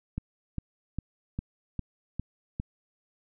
click train, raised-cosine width 5 ms, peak -19 dBFS, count 7, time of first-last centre 0.18-2.599 s, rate 2.48 Hz, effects none

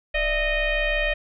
sine tone with frequency modulation, 1223 Hz, D#6, 30 cents flat, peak -20 dBFS, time 0.14-1.14 s, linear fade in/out 10 ms, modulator 628 Hz, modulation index 2.5, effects none

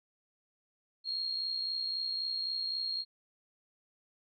sine tone with amplitude modulation, 4258 Hz, C8, 30 cents sharp, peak -30 dBFS, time 1.04-3.05 s, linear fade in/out 50 ms, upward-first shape sine, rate 63.8 Hz, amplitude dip 50%, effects none

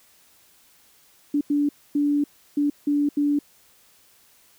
sine tone bursts at uneven times, 290 Hz, D4, 22 cents flat, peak -18 dBFS, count 6, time 1.34-1.41 / 1.5-1.69 / 1.95-2.24 / 2.57-2.7 / 2.87-3.09 / 3.17-3.39 s, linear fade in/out 5 ms, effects white hiss -57 dBFS RMS until 4.58 s

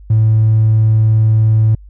triangle tone, 109.6 Hz, A2, 6 cents flat, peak -4 dBFS, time 0.1-1.75 s, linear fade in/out 5 ms, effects tanh soft clip ceiling -4 dBFS + added 50 Hz sine -34 dBFS peak until 1.89 s

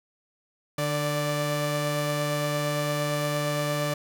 sawtooth tone pair together, 148.7 / 586.1 Hz, D3 / D5, +22 / -4 cents, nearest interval 2 octaves, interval 2374 cents, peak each -24 dBFS, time 0.78-3.94 s, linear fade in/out 5 ms, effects none

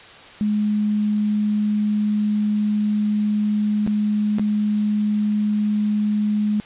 sine tone with dropouts, 210 Hz, G#3, 19 cents sharp, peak -17 dBFS, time 0.41-6.6 s, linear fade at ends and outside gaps 0 ms, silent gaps 3.865-3.875 / 4.385-4.395 s, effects white hiss -42 dBFS RMS until 6.65 s + resampled to 8000 Hz

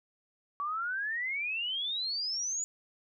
sine exponential sweep, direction up, 1130 to 7010 Hz, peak -31 dBFS, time 0.6-2.64 s, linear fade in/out 0 ms, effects none

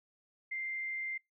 sine tone with frequency modulation, 2093 Hz, C7, in tune, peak -35 dBFS, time 0.51-1.18 s, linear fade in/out 10 ms, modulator 71.6 Hz, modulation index 0.28, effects noise-tail reverb RT60 0.2 s tail -26 dB re dry

